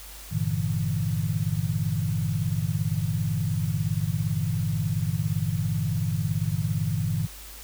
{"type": "chord", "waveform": "sine", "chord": "E half-diminished seventh", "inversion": "first", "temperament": "equal with one note detuned", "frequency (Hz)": [99.37, 116.54, 146.83, 164.81], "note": ["G2", "Bb2", "D3", "E3"], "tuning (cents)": [24, 0, 0, 0], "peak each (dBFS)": -29, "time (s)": [0.31, 7.27], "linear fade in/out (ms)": 20, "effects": ["added 50 Hz sine -44 dBFS peak until 7.63 s", "white hiss -44 dBFS RMS until 7.63 s"]}